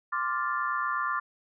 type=chord; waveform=sine; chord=D minor seventh; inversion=third; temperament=equal; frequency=1046.5 / 1174.7 / 1396.9 / 1760 Hz; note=C6 / D6 / F6 / A6; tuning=0 / 0 / 0 / 0 cents; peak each=-33 / -30 / -33 / -35 dBFS; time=0.12-1.2 s; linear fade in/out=10 ms; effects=none